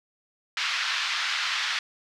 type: band-pass noise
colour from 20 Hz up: pink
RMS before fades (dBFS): -28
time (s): 0.57-1.79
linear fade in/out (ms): 2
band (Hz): 1300 to 4900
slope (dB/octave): 24
effects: none